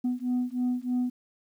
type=beating tone pair; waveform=sine; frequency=246.9 / 250.1 Hz; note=B3 / B3; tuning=0 / +22 cents; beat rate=3.2 Hz; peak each=-27 dBFS; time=0.04-1.1 s; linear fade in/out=10 ms; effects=tanh soft clip ceiling -22 dBFS + 10-bit